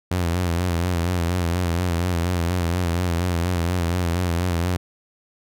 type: tone with vibrato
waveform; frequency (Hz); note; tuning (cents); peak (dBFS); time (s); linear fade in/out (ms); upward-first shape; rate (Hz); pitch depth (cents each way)
sawtooth; 87.31; F2; 0; -16; 0.11-4.77; 5; sine; 4.2; 74
effects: none